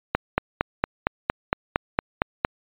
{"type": "click train", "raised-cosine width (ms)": 0.5, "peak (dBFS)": -3, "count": 11, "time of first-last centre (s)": [0.15, 2.449], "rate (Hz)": 4.35, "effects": ["resampled to 8000 Hz"]}